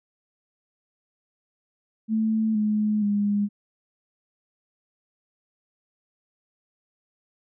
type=tone with pitch steps; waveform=sine; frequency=220 / 212.1 / 204.6 Hz; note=A3 / G#3 / G#3; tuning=0 / +37 / -26 cents; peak=-20 dBFS; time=2.08-3.49 s; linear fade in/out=50 ms; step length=470 ms; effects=none